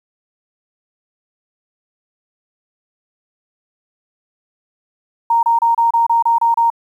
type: tone bursts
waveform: sine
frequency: 928 Hz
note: A#5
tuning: 8 cents flat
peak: -10 dBFS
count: 9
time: 5.3-6.702 s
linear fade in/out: 5 ms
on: 130 ms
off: 29 ms
effects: 8-bit